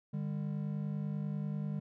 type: tone pair together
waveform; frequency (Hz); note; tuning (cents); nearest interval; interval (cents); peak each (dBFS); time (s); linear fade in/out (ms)
triangle; 149.8 / 199.96; D3 / G3; +35 / +35; perfect fourth; 500; -34 / -36; 0.13-1.8; 10
effects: none